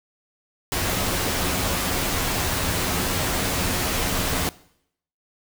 pink noise with comb filter, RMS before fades -24 dBFS, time 0.72-4.49 s, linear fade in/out 0 ms, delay 11 ms, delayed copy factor +0.5, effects noise-tail reverb RT60 0.7 s tail -20 dB re dry

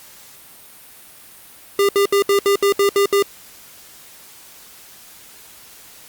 square tone bursts, 400.6 Hz, G4, 38 cents sharp, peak -13 dBFS, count 9, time 1.79-3.225 s, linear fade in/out 2 ms, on 99 ms, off 68 ms, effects white hiss -43 dBFS RMS until 6.08 s + Opus 48 kbps

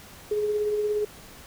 sine tone with tremolo, 419.9 Hz, G#4, 19 cents sharp, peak -21 dBFS, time 0.31-1.05 s, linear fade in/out 5 ms, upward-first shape triangle, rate 17 Hz, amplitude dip 40%, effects pink hiss -47 dBFS RMS until 1.46 s

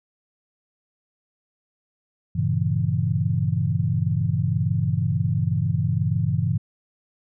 sine chord, G diminished seventh, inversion none, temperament equal, 98 / 116.54 / 138.59 / 164.81 Hz, G2 / Bb2 / Db3 / Fb3, 0 / 0 / 0 / 0 cents, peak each -25 dBFS, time 2.35-6.58 s, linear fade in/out 10 ms, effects none

